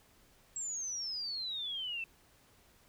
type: exponential sweep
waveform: sine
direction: down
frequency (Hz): 7670 to 2634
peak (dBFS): -36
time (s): 0.56-2.04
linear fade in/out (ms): 2
effects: pink hiss -65 dBFS RMS until 2.88 s